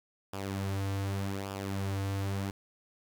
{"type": "tone with flanger", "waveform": "sawtooth", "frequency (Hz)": 98, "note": "G2", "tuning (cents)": 0, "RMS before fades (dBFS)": -34, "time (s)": [0.33, 2.51], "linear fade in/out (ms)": 5, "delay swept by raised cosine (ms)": [0.48, 5.38], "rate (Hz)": 0.85, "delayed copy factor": -0.6, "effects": ["10-bit"]}